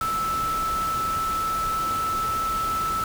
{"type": "tone in noise", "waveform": "sine", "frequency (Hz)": 1315, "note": "E6", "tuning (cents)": -5, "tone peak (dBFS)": -23, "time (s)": [0.01, 3.04], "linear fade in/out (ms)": 2, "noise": "pink", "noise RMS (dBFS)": -34, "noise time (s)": [0.01, 3.04], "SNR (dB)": 8, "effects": []}